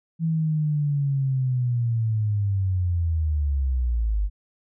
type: linear sweep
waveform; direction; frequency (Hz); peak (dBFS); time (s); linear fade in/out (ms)
sine; down; 164.81 to 48.34; -20; 0.19-4.3; 50
effects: none